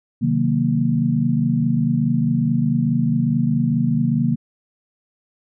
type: chord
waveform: sine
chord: C half-diminished seventh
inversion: none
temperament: equal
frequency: 130.81 / 155.56 / 185 / 233.1 Hz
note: C3 / Eb3 / Gb3 / Bb3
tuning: 0 / 0 / 0 / 0 cents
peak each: -22 / -21 / -25 / -19 dBFS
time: 0.21-4.36 s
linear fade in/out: 20 ms
effects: none